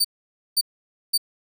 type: tone bursts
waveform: sawtooth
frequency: 4599 Hz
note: D8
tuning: 37 cents flat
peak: -14 dBFS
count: 3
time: 0-1.178 s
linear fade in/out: 10 ms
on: 46 ms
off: 520 ms
effects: none